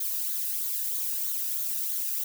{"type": "noise with flanger", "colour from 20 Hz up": "violet", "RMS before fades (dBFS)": -30, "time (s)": [0, 2.24], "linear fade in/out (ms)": 5, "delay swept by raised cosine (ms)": [0.37, 0.95], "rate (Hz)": 3.1, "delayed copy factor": -0.5, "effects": []}